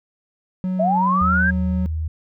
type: tone with pitch glide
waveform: triangle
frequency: 185 to 183.83 Hz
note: F#3 to F#3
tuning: 0 to -11 cents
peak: -18 dBFS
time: 0.64-1.86 s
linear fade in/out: 0 ms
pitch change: -11 cents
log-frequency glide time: 1.02-1.62 s
type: linear sweep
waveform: sine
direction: up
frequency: 614 to 1638 Hz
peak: -16 dBFS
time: 0.79-1.51 s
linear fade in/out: 10 ms
type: tone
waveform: sine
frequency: 79.2 Hz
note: D#2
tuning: 31 cents sharp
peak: -21 dBFS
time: 1.21-2.08 s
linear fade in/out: 5 ms
effects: none